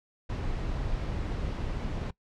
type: noise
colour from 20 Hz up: brown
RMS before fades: -32 dBFS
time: 0.29-2.11 s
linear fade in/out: 10 ms
effects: noise-tail reverb RT60 0.1 s tail -21 dB re dry + low-pass 5000 Hz 12 dB/octave